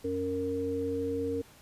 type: harmonic tone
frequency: 92.5 Hz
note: F#2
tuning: in tune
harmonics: 1 / 3 / 5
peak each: -40 / -34 / -31 dBFS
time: 0.04-1.42 s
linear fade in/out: 10 ms
effects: pink hiss -56 dBFS RMS until 1.61 s + resampled to 32000 Hz